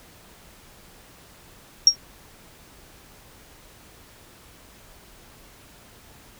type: tone with exponential decay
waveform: sine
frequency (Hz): 5588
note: F8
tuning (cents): 0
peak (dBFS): -5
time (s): 1.87-1.96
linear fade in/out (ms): 2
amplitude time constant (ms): 18
effects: pink hiss -50 dBFS RMS until 6.39 s